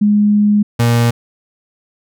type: tone pair in turn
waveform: sine / 35% pulse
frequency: 207.7 / 118.13 Hz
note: G#3 / A#2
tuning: 0 / +23 cents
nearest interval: minor seventh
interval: 977 cents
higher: first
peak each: -8 dBFS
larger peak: neither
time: 0.01-0.63 / 0.79-1.11 s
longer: first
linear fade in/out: 10 ms
effects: none

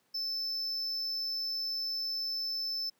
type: tone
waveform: triangle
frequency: 5274 Hz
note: E8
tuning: in tune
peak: -31 dBFS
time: 0.14-2.9 s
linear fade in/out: 10 ms
effects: pink hiss -72 dBFS RMS until 2.99 s + high-pass 200 Hz 12 dB/octave

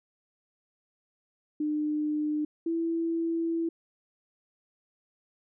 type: tone pair in turn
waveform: sine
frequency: 301.5 / 331.5 Hz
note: D4 / E4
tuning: +46 / +10 cents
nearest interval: major second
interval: 164 cents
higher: second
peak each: -26 dBFS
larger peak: neither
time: 1.6-2.45 / 2.66-3.69 s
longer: second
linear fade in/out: 5 ms
effects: none

